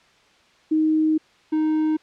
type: tone pair in turn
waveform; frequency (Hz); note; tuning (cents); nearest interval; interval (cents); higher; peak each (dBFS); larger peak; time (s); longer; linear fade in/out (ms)
sine / triangle; 312.7 / 311.1; D#4 / D#4; +9 / 0; unison; 9; first; -16; neither; 0.71-1.18 / 1.52-1.97; first; 10
effects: white hiss -56 dBFS RMS until 2.02 s + low-pass 4000 Hz 12 dB/octave